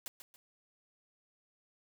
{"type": "noise with echo", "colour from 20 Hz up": "white", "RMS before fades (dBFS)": -42, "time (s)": [0.06, 0.08], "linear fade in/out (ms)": 0, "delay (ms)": 140, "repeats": 2, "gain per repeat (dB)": -9, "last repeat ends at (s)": 0.36, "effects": []}